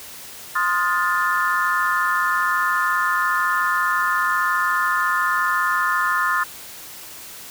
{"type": "chord", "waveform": "sine", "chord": "F dominant seventh", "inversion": "second", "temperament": "equal with one note detuned", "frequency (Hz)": [1046.5, 1244.5, 1418.9, 1760], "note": ["C6", "Eb6", "F6", "A6"], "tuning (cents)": [0, 0, 27, 0], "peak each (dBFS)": -23, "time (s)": [0.55, 6.44], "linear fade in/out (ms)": 10, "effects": ["white hiss -38 dBFS RMS until 7.5 s"]}